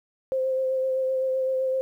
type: tone with vibrato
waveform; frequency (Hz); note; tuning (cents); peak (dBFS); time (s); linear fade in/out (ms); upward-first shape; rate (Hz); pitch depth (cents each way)
sine; 523.3; C5; 0; -22; 0.32-1.81; 0; sine; 7.8; 17
effects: 10-bit